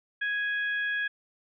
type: harmonic tone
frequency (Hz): 830.6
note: G#5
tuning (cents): 0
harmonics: 2 / 3 / 4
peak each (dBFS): -27 / -40 / -41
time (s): 0.21-1.08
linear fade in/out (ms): 10
effects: none